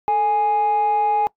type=tone pair together; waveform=sine; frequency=440 / 830.6 Hz; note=A4 / G#5; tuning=0 / 0 cents; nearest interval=major seventh; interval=1100 cents; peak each=-24 / -14 dBFS; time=0.08-1.27 s; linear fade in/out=0 ms; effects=noise-tail reverb RT60 0.1 s tail -22 dB re dry + tanh soft clip ceiling -13 dBFS